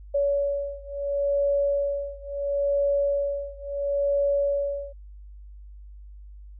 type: beating tone pair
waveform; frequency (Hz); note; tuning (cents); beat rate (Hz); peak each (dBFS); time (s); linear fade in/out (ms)
sine; 565 / 565.73; C#5 / C#5; +33 / +35; 0.73; -25 / -26; 0.14-4.93; 10
effects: added 50 Hz sine -41 dBFS peak until 6.59 s